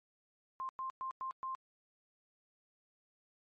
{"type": "tone bursts at uneven times", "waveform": "sine", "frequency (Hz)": 1052, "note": "C6", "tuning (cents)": 9, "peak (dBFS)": -37, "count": 5, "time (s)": [[0.6, 0.69], [0.79, 0.9], [1.01, 1.11], [1.21, 1.31], [1.43, 1.55]], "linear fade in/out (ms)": 0, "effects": ["MP3 32 kbps"]}